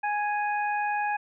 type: harmonic tone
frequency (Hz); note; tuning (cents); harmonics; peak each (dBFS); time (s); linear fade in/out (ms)
830.6; G#5; 0; 1 / 2 / 3; -26 / -32 / -36; 0.03-1.17; 10
effects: none